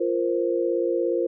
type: chord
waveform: sine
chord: F suspended fourth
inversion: none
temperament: equal with one note detuned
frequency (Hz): 346.6 / 466.2 / 523.3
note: F4 / Bb4 / C5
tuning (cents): -13 / 0 / 0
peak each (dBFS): -24 / -26 / -26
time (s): 0-1.27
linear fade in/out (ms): 10
effects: none